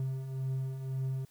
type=beating tone pair; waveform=triangle; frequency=130.81 / 132.71 Hz; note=C3 / C3; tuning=0 / +25 cents; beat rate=1.9 Hz; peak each=-39 / -31 dBFS; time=0-1.25 s; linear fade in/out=2 ms; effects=white hiss -66 dBFS RMS until 1.3 s